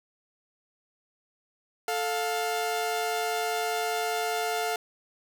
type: tone pair together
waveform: sawtooth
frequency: 440 / 705 Hz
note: A4 / F5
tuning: 0 / +16 cents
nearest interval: minor sixth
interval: 816 cents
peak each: -27 / -25 dBFS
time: 1.88-4.76 s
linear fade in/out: 2 ms
effects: none